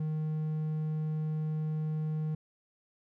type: tone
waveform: triangle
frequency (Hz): 155.2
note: D#3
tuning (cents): -4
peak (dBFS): -28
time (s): 0-2.35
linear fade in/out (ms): 5
effects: none